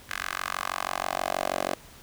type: tone with high-pass filter sweep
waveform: 10% pulse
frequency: 46.25 Hz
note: F#1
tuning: in tune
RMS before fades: -31 dBFS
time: 0.09-1.75 s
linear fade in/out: 10 ms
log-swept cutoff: 1600 to 490 Hz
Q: 2.2
effects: pink hiss -50 dBFS RMS until 2.02 s